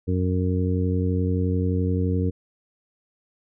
harmonic tone, 91.6 Hz, F#2, 17 cents flat, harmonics 1 / 2 / 3 / 4 / 5, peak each -22 / -27 / -28 / -34 / -30 dBFS, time 0.07-2.31 s, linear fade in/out 20 ms, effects none

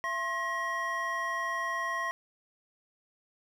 triangle tone cluster, 673 / 1067 / 1900 Hz, E5 / C6 / A#6, +36 / +34 / +33 cents, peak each -38 / -31 / -32 dBFS, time 0.04-2.11 s, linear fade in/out 0 ms, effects none

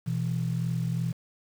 sine tone pair together, 123.91 / 166.7 Hz, B2 / E3, +6 / +20 cents, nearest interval perfect fourth, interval 514 cents, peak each -28 / -28 dBFS, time 0.06-1.13 s, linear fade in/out 20 ms, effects tanh soft clip ceiling -19 dBFS + 8-bit

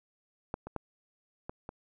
clicks, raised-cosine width 1 ms, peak -19 / -27 / -20 / -24 / -26 dBFS, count 5, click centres 0.541 / 0.67 / 0.763 / 1.495 / 1.691 s, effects none

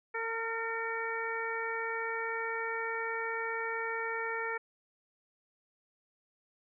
harmonic tone with a mistuned harmonic, 453.8 Hz, A#4, 47 cents flat, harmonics 1 / 2 / 3 / 4 / 5, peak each -38 / -40 / -39 / -38 / -41 dBFS, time 0.14-4.58 s, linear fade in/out 10 ms, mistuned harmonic 3, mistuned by +23 cents, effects none

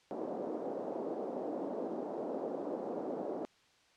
white band-pass noise, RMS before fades -39 dBFS, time 0.11-3.45 s, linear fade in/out 0 ms, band 240 to 630 Hz, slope 24 dB/octave, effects white hiss -67 dBFS RMS until 3.96 s + low-pass 5000 Hz 12 dB/octave

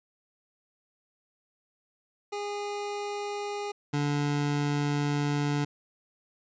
25% pulse tone pair in turn, 410 / 145.28 Hz, G#4 / D3, -22 / -18 cents, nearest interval octave + tritone, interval 1796 cents, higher first, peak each -28 / -22 dBFS, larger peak second, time 2.32-3.72 / 3.93-5.65 s, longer second, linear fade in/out 10 ms, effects resampled to 16000 Hz

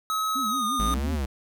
square tone with pitch glide, 1281 to 1223.9 Hz, E6 to D#6, -50 to -29 cents, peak -25 dBFS, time 0.1-0.94 s, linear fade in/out 0 ms, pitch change -79 cents, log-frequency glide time 0.45-0.67 s
sine tone with vibrato, 240.8 Hz, B3, 44 cents flat, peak -31 dBFS, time 0.35-1.16 s, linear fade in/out 10 ms, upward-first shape sine, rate 5.7 Hz, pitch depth 230 cents each way
square linear two-way sweep, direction up then down, 49.41 to 79.1 to 63.6 Hz, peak -26 dBFS, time 0.79-1.26 s, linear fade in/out 10 ms, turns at 1.13 s
effects none

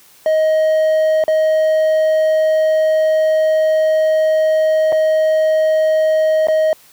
triangle tone with dropouts, 628 Hz, D#5, 16 cents sharp, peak -9 dBFS, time 0.26-6.73 s, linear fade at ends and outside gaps 1 ms, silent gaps 1.239-1.28 / 4.922-4.926 / 6.471-6.484 s, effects white hiss -47 dBFS RMS until 6.92 s + high-pass 60 Hz 12 dB/octave

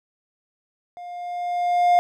triangle tone with level ramp, 707 Hz, F5, 21 cents sharp, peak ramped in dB -33 to -10 dBFS, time 0.97-1.99 s, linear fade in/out 0 ms, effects none

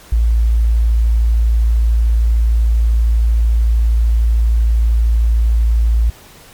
sine tone, 56.5 Hz, A1, 47 cents sharp, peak -9 dBFS, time 0.12-6.1 s, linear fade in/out 5 ms, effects pink hiss -41 dBFS RMS until 6.53 s + MP3 96 kbps

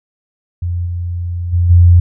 sine tone with level steps, 87.31 Hz, F2, in tune, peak -15 / -17 / -9 / -3 dBFS, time 0.62-2 s, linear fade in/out 5 ms, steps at 0.85 / 1.52 / 1.69 s, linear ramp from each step 20 ms, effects none

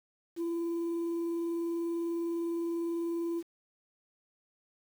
sine tone with vibrato, 337.4 Hz, E4, 40 cents sharp, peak -28 dBFS, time 0.36-3.43 s, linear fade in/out 50 ms, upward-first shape sine, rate 20 Hz, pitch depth 18 cents each way, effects tanh soft clip ceiling -29 dBFS + 9-bit

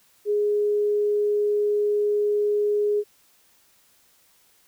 sine tone, 415.3 Hz, G#4, in tune, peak -19 dBFS, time 0.25-3.04 s, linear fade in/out 50 ms, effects white hiss -60 dBFS RMS until 4.67 s

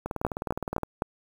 two click trains, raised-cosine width 1 ms, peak -11 / -16 dBFS, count 4 / 16, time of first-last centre 0.25-1.021 / 0.06-0.833 s, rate 3.89 / 19.4 Hz, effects 7-bit

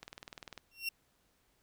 click train, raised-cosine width 0.2 ms, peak -27 dBFS, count 12, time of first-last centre 0.03-0.577 s, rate 20.1 Hz
30% pulse tone with exponential growth, 2733 Hz, F7, 38 cents flat, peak -28 dBFS, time 0.71-0.89 s, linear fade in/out 5 ms, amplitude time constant 39 ms
effects pink hiss -73 dBFS RMS until 1.62 s

